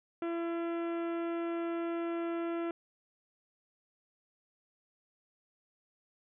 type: harmonic tone with a mistuned harmonic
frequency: 337.3 Hz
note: E4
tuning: 40 cents sharp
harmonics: 1 / 2 / 3 / 4 / 5 / 6 / 7 / 8 / 9 / 10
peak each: -33 / -41 / -50 / -45 / -54 / -55 / -55 / -58 / -64 / -65 dBFS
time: 0.22-2.71 s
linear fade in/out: 2 ms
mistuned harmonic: 8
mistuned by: +18 cents
effects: none